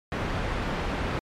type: low-pass noise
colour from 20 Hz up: pink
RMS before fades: -29 dBFS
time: 0.12-1.19 s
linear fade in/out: 0 ms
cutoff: 2300 Hz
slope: 12 dB/octave
effects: MP3 64 kbps